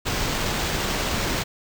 pink noise with sample-and-hold, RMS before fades -25 dBFS, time 0.05-1.44 s, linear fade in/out 20 ms, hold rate 11025 Hz, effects none

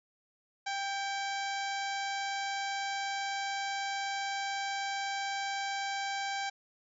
harmonic tone with a mistuned harmonic, 791 Hz, G5, 15 cents sharp, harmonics 1 / 2 / 3 / 4 / 5 / 6 / 7 / 8 / 9, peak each -35 / -39 / -42 / -46 / -45 / -48 / -48 / -50 / -51 dBFS, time 0.66-6.5 s, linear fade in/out 10 ms, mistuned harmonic 3, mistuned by -52 cents, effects none

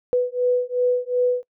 sine beating tone pair, 493.9 / 496.6 Hz, B4 / B4, 0 / +9 cents, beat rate 2.7 Hz, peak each -21 dBFS, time 0.13-1.43 s, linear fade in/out 0 ms, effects noise-tail reverb RT60 0.1 s tail -25 dB re dry

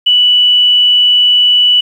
sine tone, 2960 Hz, F#7, in tune, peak -5 dBFS, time 0.06-1.81 s, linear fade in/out 10 ms, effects 7-bit

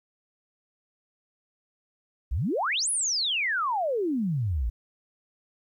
sine exponential two-way sweep, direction up then down, 51.7 to 10790 to 51.7 Hz, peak -24 dBFS, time 2.31-4.7 s, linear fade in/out 10 ms, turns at 2.9 s, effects 11-bit

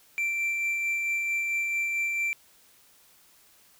triangle tone with tremolo, 2349 Hz, D7, in tune, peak -23 dBFS, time 0.18-2.33 s, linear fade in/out 0 ms, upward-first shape sine, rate 4.5 Hz, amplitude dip 25%, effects white hiss -59 dBFS RMS until 3.79 s

